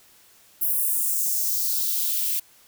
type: noise with high-pass filter sweep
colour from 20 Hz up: violet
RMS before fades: -24 dBFS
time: 0.61-2.4 s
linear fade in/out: 10 ms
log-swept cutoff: 12000 to 2400 Hz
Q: 1.9
effects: white hiss -55 dBFS RMS until 2.67 s